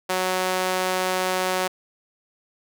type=tone with high-pass filter; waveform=sawtooth; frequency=185 Hz; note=F#3; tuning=in tune; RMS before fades=-24 dBFS; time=0.09-1.68 s; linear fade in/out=10 ms; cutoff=530 Hz; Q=0.94; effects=none

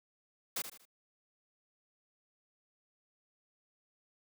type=noise with echo; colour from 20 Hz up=white; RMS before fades=-36 dBFS; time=0.56-0.62 s; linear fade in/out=5 ms; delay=78 ms; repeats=3; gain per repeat=-9 dB; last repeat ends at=0.854 s; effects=high-pass 150 Hz 12 dB/octave

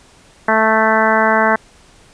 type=harmonic tone; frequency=220 Hz; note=A3; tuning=in tune; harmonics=1 / 2 / 3 / 4 / 5 / 6 / 7 / 8 / 9; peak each=-20 / -21 / -17 / -17 / -19 / -22 / -18 / -21 / -23 dBFS; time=0.48-1.56 s; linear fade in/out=5 ms; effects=pink hiss -47 dBFS RMS until 2.13 s + resampled to 22050 Hz

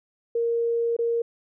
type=tone with dropouts; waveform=sine; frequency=466.2 Hz; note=A#4; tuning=in tune; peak=-21 dBFS; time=0.35-1.22 s; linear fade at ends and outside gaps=5 ms; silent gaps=0.966-0.988 s; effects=none

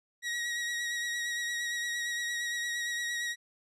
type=tone with vibrato; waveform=sawtooth; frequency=1902 Hz; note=A#6; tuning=34 cents sharp; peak=-28 dBFS; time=0.22-3.36 s; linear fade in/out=50 ms; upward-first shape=triangle; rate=8.7 Hz; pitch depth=26 cents each way; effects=low-pass 9000 Hz 12 dB/octave

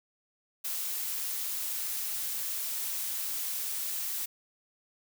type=noise; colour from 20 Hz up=blue; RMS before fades=-34 dBFS; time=0.64-4.26 s; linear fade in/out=10 ms; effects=none

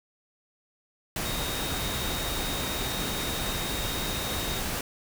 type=tone in noise; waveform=sine; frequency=3729 Hz; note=A#7; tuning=in tune; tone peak=-36 dBFS; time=1.25-4.6 s; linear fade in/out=2 ms; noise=pink; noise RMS=-31 dBFS; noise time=1.16-4.81 s; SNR=-8 dB; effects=none

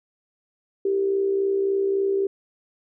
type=tone with amplitude modulation; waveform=sine; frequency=392 Hz; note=G4; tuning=in tune; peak=-17 dBFS; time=0.85-2.27 s; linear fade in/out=5 ms; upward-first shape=sine; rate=63.6 Hz; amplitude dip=50%; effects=none

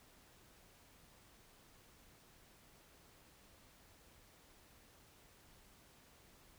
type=silence; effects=pink hiss -65 dBFS RMS until 6.58 s

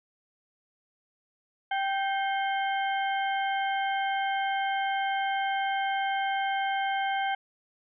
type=harmonic tone with a mistuned harmonic; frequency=782 Hz; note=G5; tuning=4 cents flat; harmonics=1 / 2 / 3 / 4; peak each=-27 / -33 / -37 / -39 dBFS; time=1.71-7.35 s; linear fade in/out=5 ms; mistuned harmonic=3; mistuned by=-150 cents; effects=none

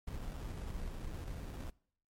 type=noise with sample-and-hold; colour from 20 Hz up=brown; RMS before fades=-42 dBFS; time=0.07-1.7 s; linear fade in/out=5 ms; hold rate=2100 Hz; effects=noise-tail reverb RT60 0.6 s tail -24 dB re dry + MP3 64 kbps

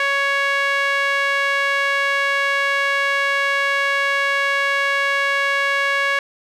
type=tone with band-pass filter; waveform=sawtooth; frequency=557 Hz; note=C#5; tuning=8 cents sharp; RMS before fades=-19 dBFS; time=0-6.19 s; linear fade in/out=2 ms; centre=1900 Hz; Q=2.2; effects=none

